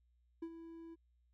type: tone with ADSR envelope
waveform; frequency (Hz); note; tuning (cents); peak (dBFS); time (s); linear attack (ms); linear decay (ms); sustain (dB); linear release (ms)
triangle; 330.4; E4; +4; -37; 0.42-0.96; 7; 63; -10; 28
effects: added 60 Hz sine -70 dBFS peak until 1.33 s